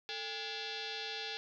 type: tone with frequency modulation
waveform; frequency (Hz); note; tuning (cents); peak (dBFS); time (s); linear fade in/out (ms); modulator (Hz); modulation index
sine; 443.2; A4; +13; -38; 0.09-1.37; 0; 626; 7
effects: none